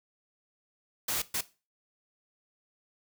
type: noise bursts at uneven times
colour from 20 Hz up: white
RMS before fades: -31 dBFS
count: 2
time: 1.08-1.22 / 1.34-1.41 s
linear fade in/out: 5 ms
effects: noise-tail reverb RT60 0.3 s tail -17 dB re dry